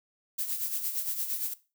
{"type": "noise with tremolo", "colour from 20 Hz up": "violet", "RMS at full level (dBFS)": -30, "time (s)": [0.38, 1.54], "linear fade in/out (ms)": 10, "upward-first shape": "sine", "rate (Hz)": 8.7, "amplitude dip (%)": 60, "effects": ["noise-tail reverb RT60 0.3 s tail -17 dB re dry"]}